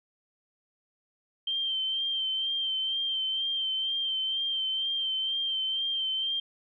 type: tone with vibrato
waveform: sine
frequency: 3136 Hz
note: G7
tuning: in tune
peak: -27 dBFS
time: 1.47-6.4 s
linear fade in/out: 5 ms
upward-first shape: sine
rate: 2.1 Hz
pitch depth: 31 cents each way
effects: none